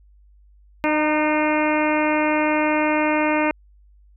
harmonic tone with a mistuned harmonic, 304.3 Hz, D#4, 38 cents flat, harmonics 1 / 2 / 3 / 4 / 5 / 6 / 7 / 8 / 9, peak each -21 / -23 / -24 / -30 / -30 / -32 / -28 / -29 / -34 dBFS, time 0.84-3.51 s, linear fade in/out 0 ms, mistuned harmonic 3, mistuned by +23 cents, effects added 50 Hz sine -49 dBFS peak until 4.16 s

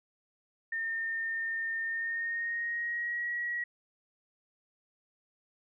sine tone with pitch glide, 1818 to 1913.9 Hz, A#6 to A#6, -44 to +45 cents, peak -31 dBFS, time 0.72-3.64 s, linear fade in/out 5 ms, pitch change +89 cents, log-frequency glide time 1.84-3.3 s, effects none

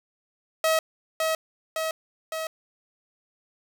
sawtooth tone with echo, 640 Hz, D#5, 49 cents sharp, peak -16 dBFS, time 0.64-0.79 s, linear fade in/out 2 ms, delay 560 ms, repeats 3, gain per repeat -3 dB, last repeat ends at 2.47 s, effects none

